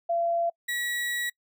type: tone pair in turn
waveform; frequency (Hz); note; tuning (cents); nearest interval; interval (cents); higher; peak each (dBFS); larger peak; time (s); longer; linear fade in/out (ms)
sine / 35% pulse; 681 / 1926.2; F5 / B6; -44 / -44; octave + tritone; 1800; second; -23 / -26; first; 0.09-0.5 / 0.68-1.3; second; 10
effects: noise-tail reverb RT60 0.1 s tail -26 dB re dry